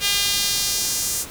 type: tone with high-pass filter sweep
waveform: sawtooth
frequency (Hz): 403.3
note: G4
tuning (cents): +49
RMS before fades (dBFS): -22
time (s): 0-1.26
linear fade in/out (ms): 50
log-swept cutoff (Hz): 3000 to 7500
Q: 1.4
effects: pink hiss -37 dBFS RMS until 1.3 s